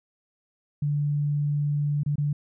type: tone with dropouts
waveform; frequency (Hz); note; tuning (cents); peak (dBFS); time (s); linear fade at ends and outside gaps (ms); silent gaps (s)
sine; 146.1; D3; -9; -22; 0.82-2.33; 5; 2.034-2.061 / 2.157-2.181
effects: none